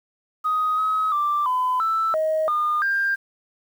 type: tone with pitch steps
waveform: sine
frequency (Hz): 1252 / 1275 / 1178 / 1010 / 1322 / 629 / 1215 / 1594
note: D#6 / D#6 / D6 / B5 / E6 / D#5 / D#6 / G6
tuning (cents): +10 / +42 / +5 / +39 / +5 / +19 / -42 / +28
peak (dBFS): -18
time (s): 0.44-3.16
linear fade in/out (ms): 20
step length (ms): 340
effects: tanh soft clip ceiling -14 dBFS + 8-bit